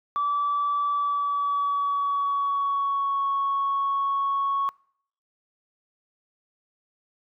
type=tone with pitch glide; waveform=sine; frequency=1156 to 1107 Hz; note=D6 to C#6; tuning=-28 to -3 cents; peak=-21 dBFS; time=0.16-4.69 s; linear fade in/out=0 ms; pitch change=-75 cents; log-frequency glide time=0.9-3.26 s; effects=noise-tail reverb RT60 0.6 s tail -25 dB re dry + tanh soft clip ceiling -18 dBFS